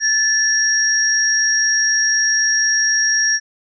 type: tone pair together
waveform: sine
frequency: 1741 / 5614 Hz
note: A6 / F8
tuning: -19 / +8 cents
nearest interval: octave + minor sixth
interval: 2027 cents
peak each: -16 dBFS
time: 0-3.4 s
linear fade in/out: 50 ms
effects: none